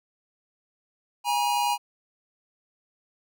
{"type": "tone pair together", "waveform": "square", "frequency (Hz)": [824.8, 955], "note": ["G#5", "A#5"], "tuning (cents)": [-12, 42], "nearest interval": "minor third", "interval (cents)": 254, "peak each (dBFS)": -26, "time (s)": [1.24, 1.78], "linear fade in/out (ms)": 50, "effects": []}